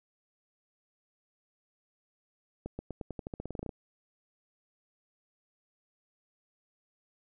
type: accelerating click train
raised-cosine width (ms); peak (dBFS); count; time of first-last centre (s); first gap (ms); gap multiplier
2; -24; 16; 2.66-3.692; 130; 0.9
effects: none